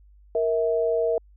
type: tone pair together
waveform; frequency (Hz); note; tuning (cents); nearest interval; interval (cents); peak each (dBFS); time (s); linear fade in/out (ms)
sine; 466.2 / 648.2; A#4 / E5; 0 / -29; tritone; 571; -22 / -24; 0.35-1.18; 2
effects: added 50 Hz sine -50 dBFS peak until 1.36 s